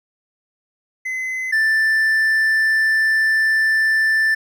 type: tone pair in turn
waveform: triangle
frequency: 2041 / 1768.7 Hz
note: C7 / A6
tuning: -44 / +9 cents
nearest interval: major second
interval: 247 cents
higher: first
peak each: -20 / -12 dBFS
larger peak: second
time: 1.05-1.52 / 1.52-4.35 s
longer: second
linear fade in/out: 10 ms
effects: none